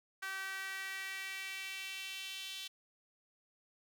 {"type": "tone with high-pass filter sweep", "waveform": "sawtooth", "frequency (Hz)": 384.8, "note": "G4", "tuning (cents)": -32, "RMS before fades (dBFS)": -43, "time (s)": [0.22, 2.68], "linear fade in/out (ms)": 10, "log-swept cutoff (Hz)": [1500, 3300], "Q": 3.2, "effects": []}